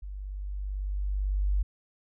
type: tone with level ramp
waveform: sine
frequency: 49 Hz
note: G1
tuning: in tune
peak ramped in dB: -36 to -22 dBFS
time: 0.02-1.63 s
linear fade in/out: 10 ms
effects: none